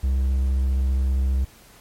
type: tone with vibrato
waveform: triangle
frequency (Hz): 66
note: C2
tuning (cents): +16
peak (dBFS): -16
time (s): 0.03-1.45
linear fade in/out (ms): 10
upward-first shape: sine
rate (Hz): 15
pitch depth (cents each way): 18
effects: pink hiss -50 dBFS RMS until 1.8 s + MP3 64 kbps